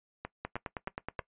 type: two click trains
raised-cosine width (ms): 0.5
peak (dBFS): -20 / -22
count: 8 / 4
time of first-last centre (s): 0.45-1.192 / 0.25-1.193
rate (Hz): 9.44 / 3.18
effects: noise-tail reverb RT60 0.1 s tail -19 dB re dry + resampled to 8000 Hz